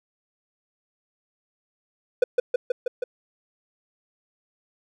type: tone with echo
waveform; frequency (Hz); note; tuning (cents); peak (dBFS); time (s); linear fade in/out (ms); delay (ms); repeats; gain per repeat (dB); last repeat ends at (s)
triangle; 495.3; B4; +5; -11; 2.22-2.24; 5; 160; 5; -2; 3.04
effects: none